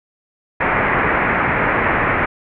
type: low-pass noise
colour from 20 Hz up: white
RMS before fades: -17 dBFS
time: 0.6-2.26 s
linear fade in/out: 10 ms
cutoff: 2200 Hz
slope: 48 dB/octave
effects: none